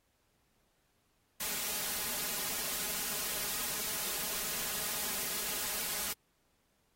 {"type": "noise with comb filter", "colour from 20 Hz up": "white", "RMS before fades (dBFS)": -36, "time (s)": [1.4, 6.13], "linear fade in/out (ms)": 5, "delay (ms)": 4.8, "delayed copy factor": 0.7, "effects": ["pink hiss -75 dBFS RMS until 6.95 s", "AAC 48 kbps"]}